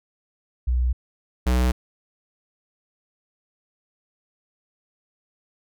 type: tone pair in turn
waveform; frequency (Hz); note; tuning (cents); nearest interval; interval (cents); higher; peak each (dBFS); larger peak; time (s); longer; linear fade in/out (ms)
sine / square; 61.74 / 62.17; B1 / B1; 0 / +12; unison; 12; second; -18; neither; 0.67-0.93 / 1.46-1.72; neither; 10
effects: none